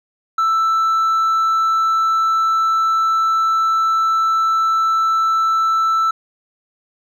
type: tone with hard clipping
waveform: sine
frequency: 1324 Hz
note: E6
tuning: 7 cents sharp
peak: -14 dBFS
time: 0.38-6.11 s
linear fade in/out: 5 ms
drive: 2 dB
effects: none